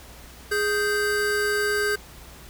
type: tone pair together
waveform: square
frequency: 415.3 / 1568 Hz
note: G#4 / G6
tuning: 0 / 0 cents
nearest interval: octave + major seventh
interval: 2300 cents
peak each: -25 dBFS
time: 0.51-1.96 s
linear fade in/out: 10 ms
effects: added 60 Hz sine -47 dBFS peak until 2.49 s + pink hiss -46 dBFS RMS until 2.49 s